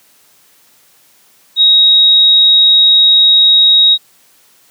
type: tone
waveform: sine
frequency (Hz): 3788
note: A#7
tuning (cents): +27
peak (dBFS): -4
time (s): 1.56-3.98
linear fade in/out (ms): 50
effects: white hiss -49 dBFS RMS until 4.7 s + high-pass 100 Hz 12 dB/octave